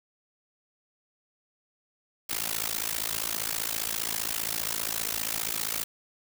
white noise with amplitude modulation, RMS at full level -27 dBFS, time 2.29-5.84 s, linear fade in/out 10 ms, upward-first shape sine, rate 55.1 Hz, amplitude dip 100%, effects none

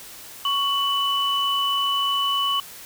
sine tone pair together, 1116 / 2979 Hz, C#6 / F#7, +11 / +11 cents, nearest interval octave + perfect fourth, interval 1700 cents, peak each -23 / -22 dBFS, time 0.45-2.6 s, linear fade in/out 2 ms, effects white hiss -41 dBFS RMS until 2.85 s

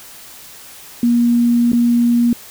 sine tone with dropouts, 237.9 Hz, A#3, 35 cents sharp, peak -10 dBFS, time 1.03-2.33 s, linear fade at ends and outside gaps 2 ms, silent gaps 1.719-1.731 s, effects white hiss -38 dBFS RMS until 2.5 s

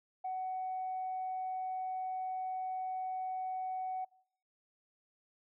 sine tone, 748 Hz, F#5, 19 cents sharp, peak -34 dBFS, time 0.24-4.05 s, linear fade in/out 10 ms, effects noise-tail reverb RT60 0.7 s tail -25 dB re dry + tanh soft clip ceiling -31 dBFS

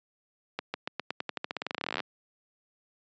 accelerating click train, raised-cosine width 0.3 ms, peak -15 dBFS, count 28, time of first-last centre 0.59-2.003 s, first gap 150 ms, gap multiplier 0.9, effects high-pass 200 Hz 12 dB/octave + resampled to 16000 Hz

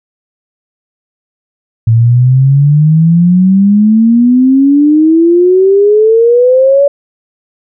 sine exponential sweep, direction up, 111.4 to 573 Hz, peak -3 dBFS, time 1.87-6.88 s, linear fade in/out 5 ms, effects none

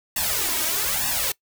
white noise with flanger, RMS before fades -24 dBFS, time 0.16-1.32 s, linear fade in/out 5 ms, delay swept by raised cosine 1.1 to 3.2 ms, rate 1.1 Hz, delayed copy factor +0.9, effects noise-tail reverb RT60 0.1 s tail -22 dB re dry

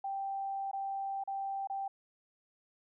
sine tone with dropouts, 784 Hz, G5, in tune, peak -34 dBFS, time 0.04-1.88 s, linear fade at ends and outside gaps 5 ms, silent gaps 0.714-0.731 / 1.238-1.275 / 1.673-1.698 s, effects none

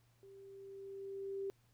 sine tone with level ramp, 392 Hz, G4, in tune, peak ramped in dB -55 to -37 dBFS, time 0.23-1.5 s, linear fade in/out 0 ms, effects added 118 Hz sine -70 dBFS peak until 1.73 s + pink hiss -75 dBFS RMS until 1.73 s

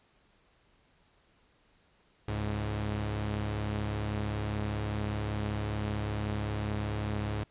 sawtooth tone pair together, 69.3 / 105.13 Hz, C#2 / G#2, 0 / +22 cents, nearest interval perfect fifth, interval 722 cents, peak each -33 / -28 dBFS, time 2.28-7.44 s, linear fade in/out 5 ms, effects pink hiss -67 dBFS RMS until 7.5 s + resampled to 8000 Hz

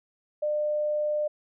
sine tone, 600 Hz, D5, 37 cents sharp, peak -24 dBFS, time 0.42-1.28 s, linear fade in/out 10 ms, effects none

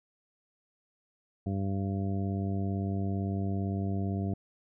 harmonic tone, 97.8 Hz, G2, 4 cents flat, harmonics 1 / 2 / 3 / 4 / 5 / 6 / 7, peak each -31 / -33 / -39 / -42 / -50 / -52 / -43 dBFS, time 1.46-4.34 s, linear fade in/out 5 ms, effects none

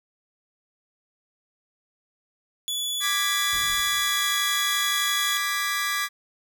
sawtooth tone with pitch glide, 3429 to 3374 Hz, A7 to G#7, -45 to +27 cents, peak -23 dBFS, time 2.68-5.37 s, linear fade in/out 0 ms, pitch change -28 cents, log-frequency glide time 3.68-4.25 s
sawtooth chord, G# diminished, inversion second, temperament equal, 1174.7 / 1661.2 / 1975.5 Hz, D6 / G#6 / B6, 0 / 0 / 0 cents, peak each -25 dBFS, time 3-6.09 s, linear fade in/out 50 ms
brown noise with exponential decay, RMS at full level -39 dBFS, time 3.53-4.87 s, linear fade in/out 1 ms, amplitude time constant 290 ms
effects none

